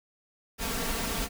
pink noise with comb filter, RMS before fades -31 dBFS, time 0.58-1.29 s, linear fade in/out 50 ms, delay 4.4 ms, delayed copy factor +0.7, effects none

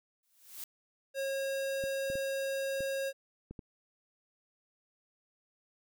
blue noise with exponential growth, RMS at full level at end -40 dBFS, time 0.23-0.64 s, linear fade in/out 2 ms, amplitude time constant 89 ms
square tone, 543 Hz, C#5, 36 cents flat, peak -33 dBFS, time 1.14-3.13 s, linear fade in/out 50 ms
clicks, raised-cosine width 3 ms, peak -31 dBFS, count 6, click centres 1.839 / 2.101 / 2.155 / 2.806 / 3.51 / 3.592 s
effects none

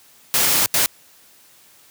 white noise bursts at uneven times, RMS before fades -17 dBFS, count 2, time 0.34-0.66 / 0.74-0.86 s, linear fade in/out 0 ms, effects white hiss -51 dBFS RMS until 1.9 s + high-pass 80 Hz 12 dB/octave

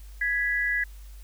sine tone pair together, 1665 / 1970.9 Hz, G#6 / B6, +4 / -4 cents, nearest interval minor third, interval 292 cents, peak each -26 dBFS, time 0.21-0.84 s, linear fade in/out 5 ms, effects added 50 Hz sine -41 dBFS peak until 1.23 s + white hiss -57 dBFS RMS until 1.23 s

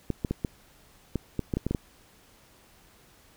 clicks, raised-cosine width 3 ms, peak -14 dBFS, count 11, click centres 0.103 / 0.248 / 0.31 / 0.448 / 1.157 / 1.393 / 1.538 / 1.57 / 1.666 / 1.71 / 1.748 s, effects pink hiss -58 dBFS RMS until 3.36 s

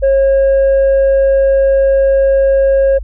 sine tone, 543 Hz, C#5, 36 cents flat, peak -5 dBFS, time 0.02-2.99 s, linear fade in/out 20 ms, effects tanh soft clip ceiling -6 dBFS + added 50 Hz sine -21 dBFS peak until 3.03 s

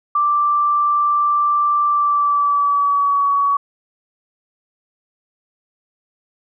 sine tone with pitch glide, 1174.7 to 1128.8 Hz, D6 to C#6, 0 to +31 cents, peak -13 dBFS, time 0.15-3.57 s, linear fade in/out 5 ms, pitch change -69 cents, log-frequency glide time 1.87-3.25 s, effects none

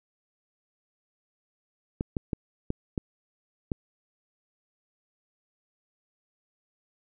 clicks, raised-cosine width 3 ms, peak -15 dBFS, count 6, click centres 2.009 / 2.168 / 2.332 / 2.704 / 2.978 / 3.718 s, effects none

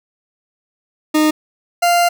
40% pulse tone pair in turn, 307.6 / 695.9 Hz, D#4 / F5, -20 / -6 cents, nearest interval octave + major second, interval 1414 cents, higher second, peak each -10 dBFS, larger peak neither, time 1.14-1.31 / 1.82-2.09 s, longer second, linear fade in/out 10 ms, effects none

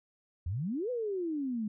sine exponential two-way sweep, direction up then down, 77.78 to 512 to 205.8 Hz, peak -31 dBFS, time 0.46-1.68 s, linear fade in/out 5 ms, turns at 0.9 s, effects none

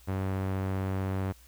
sawtooth tone with low-pass filter, 95.5 Hz, G2, 45 cents flat, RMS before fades -31 dBFS, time 0.07-1.33 s, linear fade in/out 20 ms, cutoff 1900 Hz, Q 0.65, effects added 60 Hz sine -55 dBFS peak until 1.47 s + white hiss -59 dBFS RMS until 1.47 s

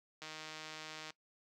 click train, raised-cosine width 0.2 ms, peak -29 dBFS, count 139, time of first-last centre 0.22-1.105 s, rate 156 Hz, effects noise-tail reverb RT60 0.1 s tail -20 dB re dry + high-pass 150 Hz 12 dB/octave

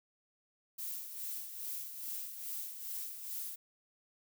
violet noise with tremolo, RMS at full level -40 dBFS, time 0.78-3.56 s, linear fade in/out 10 ms, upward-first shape sine, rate 2.4 Hz, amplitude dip 55%, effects none

